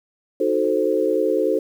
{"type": "chord", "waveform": "sine", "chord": "D# diminished seventh", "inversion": "none", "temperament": "equal", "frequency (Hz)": [311.1, 370, 440, 523.3], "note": ["D#4", "F#4", "A4", "C5"], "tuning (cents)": [0, 0, 0, 0], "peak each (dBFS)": [-24, -23, -21, -22], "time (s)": [0.4, 1.59], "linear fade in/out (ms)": 5, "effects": ["8-bit"]}